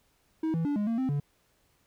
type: tone with pitch steps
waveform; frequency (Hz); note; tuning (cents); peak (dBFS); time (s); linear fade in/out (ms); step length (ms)
triangle; 318.8 / 164.2 / 289 / 207.1 / 229.2 / 261 / 143.7; D#4 / E3 / D4 / G#3 / A#3 / C4 / D3; +42 / -6 / -28 / -5 / -29 / -4 / -37; -24; 0.43-1.2; 5; 110
effects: pink hiss -69 dBFS RMS until 1.86 s